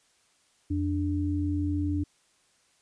sine tone pair together, 87.23 / 293.7 Hz, F2 / D4, -2 / 0 cents, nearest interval octave + major sixth, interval 2102 cents, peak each -28 dBFS, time 0.7-2.04 s, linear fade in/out 10 ms, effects white hiss -66 dBFS RMS until 2.81 s + resampled to 22050 Hz

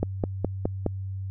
click train, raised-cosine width 2 ms, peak -10 dBFS, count 5, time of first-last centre 0.03-0.863 s, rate 4.8 Hz, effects added 96 Hz sine -30 dBFS peak until 1.3 s

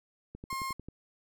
click train, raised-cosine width 3 ms, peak -30 dBFS, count 7, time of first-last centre 0.35-0.886 s, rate 11.2 Hz
35% pulse tone, 1066 Hz, C6, 32 cents sharp, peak -32 dBFS, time 0.5-0.73 s, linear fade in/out 5 ms
effects none

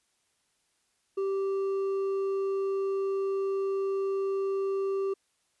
sine tone with hard clipping, 390 Hz, G4, 9 cents flat, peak -28 dBFS, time 1.17-5.14 s, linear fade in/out 10 ms, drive 4 dB, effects white hiss -73 dBFS RMS until 5.6 s + resampled to 24000 Hz

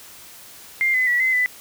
sine tone with pitch steps, 2100 / 2025 / 1944 / 2051 / 1995 Hz, C7 / B6 / B6 / C7 / B6, +6 / +43 / -28 / -35 / +17 cents, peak -16 dBFS, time 0.81-1.46 s, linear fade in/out 0 ms, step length 130 ms, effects white hiss -43 dBFS RMS until 1.6 s

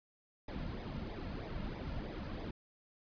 brown noise with flanger, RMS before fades -42 dBFS, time 0.48-2.51 s, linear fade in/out 5 ms, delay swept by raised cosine 0.67 to 2.67 ms, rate 3.1 Hz, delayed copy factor -0.65, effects resampled to 11025 Hz

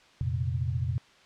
sine chord, F suspended fourth, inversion none, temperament just, 87.31 / 116.41 / 130.96 Hz, F2 / Bb2 / C3, 0 / -2 / +2 cents, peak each -31 dBFS, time 0.21-0.98 s, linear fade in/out 0 ms, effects white hiss -57 dBFS RMS until 1.25 s + low-pass 4000 Hz 12 dB/octave

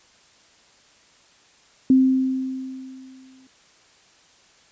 sine tone with exponential decay, 261.6 Hz, C4, in tune, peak -10 dBFS, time 1.9-3.47 s, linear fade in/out 2 ms, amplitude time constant 340 ms, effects white hiss -55 dBFS RMS until 4.71 s + resampled to 16000 Hz

